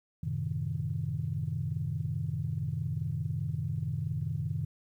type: chord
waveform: sine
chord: F# diminished seventh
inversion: none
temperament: equal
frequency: 92.5 / 110 / 130.81 / 155.56 Hz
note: F#2 / A2 / C3 / Eb3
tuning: 0 / 0 / 0 / 0 cents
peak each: -37 / -37 / -35 / -34 dBFS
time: 0.23-4.65 s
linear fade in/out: 5 ms
effects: tanh soft clip ceiling -20 dBFS + 11-bit